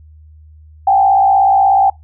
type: tone with frequency modulation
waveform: sine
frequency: 784 Hz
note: G5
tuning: in tune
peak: -7 dBFS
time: 0.87-1.9 s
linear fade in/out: 5 ms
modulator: 56.6 Hz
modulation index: 0.77
effects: noise-tail reverb RT60 0.2 s tail -23 dB re dry + added 77 Hz sine -38 dBFS peak until 2.03 s